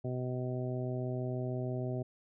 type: harmonic tone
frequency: 126.3 Hz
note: B2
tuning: 39 cents sharp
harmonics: 1 / 2 / 3 / 4 / 5 / 6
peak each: -35 / -41 / -40 / -48 / -42 / -52 dBFS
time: 0.04-2.03 s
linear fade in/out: 10 ms
effects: none